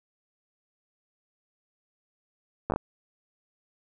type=slowing click train; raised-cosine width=1 ms; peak=-13 dBFS; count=5; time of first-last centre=2.7-2.761 s; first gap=9 ms; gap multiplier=1.36; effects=none